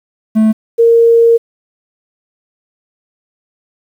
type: tone pair in turn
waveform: triangle / sine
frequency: 218.5 / 463 Hz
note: A3 / A#4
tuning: -12 / -12 cents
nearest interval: octave + minor second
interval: 1300 cents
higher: second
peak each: -4 dBFS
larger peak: neither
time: 0.35-0.53 / 0.78-1.38 s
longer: second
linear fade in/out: 20 ms
effects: 7-bit